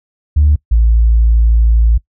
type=tone pair in turn; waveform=sine; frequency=74 / 56.31 Hz; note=D2 / A1; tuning=+14 / +41 cents; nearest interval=perfect fourth; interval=473 cents; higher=first; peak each=-5 dBFS; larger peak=neither; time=0.36-0.56 / 0.71-1.98 s; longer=second; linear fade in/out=10 ms; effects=noise-tail reverb RT60 0.1 s tail -22 dB re dry + tanh soft clip ceiling -2 dBFS